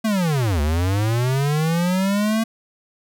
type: linear two-way sweep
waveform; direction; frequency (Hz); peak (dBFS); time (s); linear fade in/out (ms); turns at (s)
square; down then up; 226.9 to 71 to 226.9; -18; 0.04-2.44; 10; 0.61
effects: none